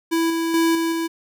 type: tone with level steps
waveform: square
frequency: 330 Hz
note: E4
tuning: 2 cents sharp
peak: -18 / -21 / -16 / -20 / -22 dBFS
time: 0.11-1.08 s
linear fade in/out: 20 ms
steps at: 0.3 / 0.54 / 0.75 / 0.92 s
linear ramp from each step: 2 ms
effects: none